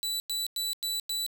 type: tone bursts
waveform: sawtooth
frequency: 3961 Hz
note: B7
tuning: 4 cents sharp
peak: -26 dBFS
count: 5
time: 0.03-1.264 s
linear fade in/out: 0 ms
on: 170 ms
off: 96 ms
effects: none

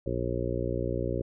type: harmonic tone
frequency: 60 Hz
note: B1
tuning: 49 cents flat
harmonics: 1 / 2 / 3 / 4 / 5 / 6 / 7 / 8 / 9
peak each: -35 / -34 / -40 / -39 / -38 / -35 / -36 / -39 / -36 dBFS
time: 0.06-1.22 s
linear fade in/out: 5 ms
effects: none

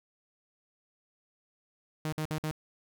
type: tone bursts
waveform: sawtooth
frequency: 155.1 Hz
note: D#3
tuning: 5 cents flat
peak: -27 dBFS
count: 4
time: 2.05-2.511 s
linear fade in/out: 0 ms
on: 74 ms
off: 55 ms
effects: none

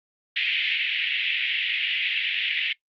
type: band-pass noise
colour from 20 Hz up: white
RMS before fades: -25 dBFS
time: 0.36-2.73 s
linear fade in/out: 5 ms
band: 2000 to 3200 Hz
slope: 48 dB/octave
effects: noise-tail reverb RT60 0.1 s tail -20 dB re dry + Opus 48 kbps

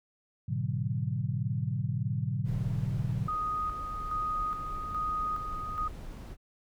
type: chord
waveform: sine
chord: G# half-diminished seventh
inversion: none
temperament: equal with one note detuned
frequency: 105.21 / 123.47 / 146.83 / 185 Hz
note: G#2 / B2 / D3 / F#3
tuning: +23 / 0 / 0 / 0 cents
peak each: -34 / -32 / -34 / -38 dBFS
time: 0.48-3.27 s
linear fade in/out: 10 ms
type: noise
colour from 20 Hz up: brown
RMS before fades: -41 dBFS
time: 2.44-6.37 s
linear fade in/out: 50 ms
type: tone with tremolo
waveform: sine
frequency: 1244.5 Hz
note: D#6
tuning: in tune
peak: -29 dBFS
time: 3.28-5.88 s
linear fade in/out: 5 ms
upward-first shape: square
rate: 1.2 Hz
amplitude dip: 50%
effects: none

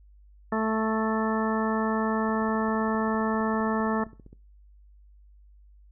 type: harmonic tone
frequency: 220 Hz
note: A3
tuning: in tune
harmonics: 1 / 2 / 3 / 4 / 5 / 6 / 8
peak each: -27 / -30 / -32 / -33 / -34 / -35 / -36 dBFS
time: 0.52-4.04 s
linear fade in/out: 5 ms
type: click train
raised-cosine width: 3 ms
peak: -35 dBFS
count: 32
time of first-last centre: 2.29-4.329 s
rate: 15.2 Hz
effects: noise-tail reverb RT60 0.3 s tail -19 dB re dry + added 50 Hz sine -51 dBFS peak until 5.91 s

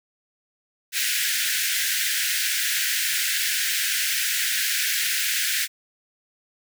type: high-pass noise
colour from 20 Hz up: pink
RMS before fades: -24 dBFS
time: 0.92-5.68 s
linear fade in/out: 50 ms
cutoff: 1500 Hz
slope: 96 dB/octave
effects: none

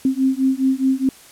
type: beating tone pair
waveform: sine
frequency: 262.3 / 267.1 Hz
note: C4 / C4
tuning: +4 / +36 cents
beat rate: 4.8 Hz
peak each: -18 dBFS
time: 0.05-1.09 s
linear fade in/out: 2 ms
effects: white hiss -45 dBFS RMS until 1.31 s + low-pass 12000 Hz 12 dB/octave

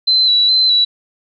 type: tone with vibrato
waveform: sine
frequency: 4000 Hz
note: B7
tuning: 21 cents sharp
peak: -9 dBFS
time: 0.07-0.85 s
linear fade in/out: 10 ms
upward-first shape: square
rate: 2.4 Hz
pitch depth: 30 cents each way
effects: none

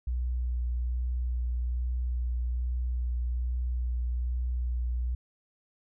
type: tone with vibrato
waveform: sine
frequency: 61 Hz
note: B1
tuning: 21 cents flat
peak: -27 dBFS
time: 0.07-5.15 s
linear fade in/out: 5 ms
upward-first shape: sine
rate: 1.2 Hz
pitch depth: 15 cents each way
effects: none

